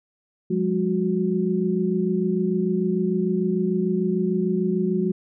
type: tone cluster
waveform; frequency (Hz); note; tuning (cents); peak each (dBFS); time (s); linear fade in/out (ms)
sine; 178.9 / 205.6 / 366.6; F3 / G#3 / F#4; +42 / -17 / -16; -24; 0.5-5.12; 10
effects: none